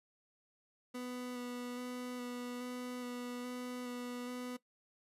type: tone with vibrato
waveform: 30% pulse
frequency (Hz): 246.9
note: B3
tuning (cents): 0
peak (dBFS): -38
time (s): 0.94-4.57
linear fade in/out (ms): 10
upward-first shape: square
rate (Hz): 1.2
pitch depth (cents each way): 11
effects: noise-tail reverb RT60 0.1 s tail -17 dB re dry + resampled to 32000 Hz